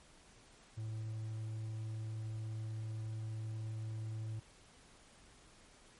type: tone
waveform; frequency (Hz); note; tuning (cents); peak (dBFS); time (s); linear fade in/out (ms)
triangle; 110; A2; 0; -37; 0.77-4.4; 10
effects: pink hiss -62 dBFS RMS until 5.99 s + MP3 48 kbps